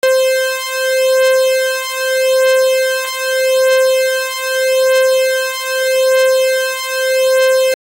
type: beating tone pair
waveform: 45% pulse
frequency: 522 / 522.81 Hz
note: C5 / C5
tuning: -4 / -1 cents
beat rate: 0.81 Hz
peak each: -14 dBFS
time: 0.03-7.74 s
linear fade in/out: 2 ms
effects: AAC 48 kbps